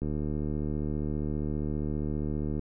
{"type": "click train", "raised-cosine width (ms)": 3, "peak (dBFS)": -20, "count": 194, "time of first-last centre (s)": [0.02, 2.593], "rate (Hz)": 75, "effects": []}